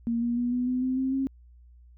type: tone with pitch steps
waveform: sine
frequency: 233.1 / 237.9 / 242.7 / 247.7 / 252.7 / 257.9 / 263.2 / 268.5 Hz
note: A#3 / A#3 / B3 / B3 / B3 / C4 / C4 / C4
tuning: 0 / +35 / -30 / +5 / +40 / -25 / +10 / +45 cents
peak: -24 dBFS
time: 0.07-1.27 s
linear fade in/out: 0 ms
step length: 150 ms
effects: added 60 Hz sine -50 dBFS peak until 1.97 s